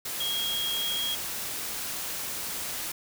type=tone in noise; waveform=sine; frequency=3273 Hz; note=G#7; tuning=26 cents flat; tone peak=-28 dBFS; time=0.2-1.15 s; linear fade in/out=5 ms; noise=white; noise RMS=-34 dBFS; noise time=0.05-2.92 s; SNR=+3 dB; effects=none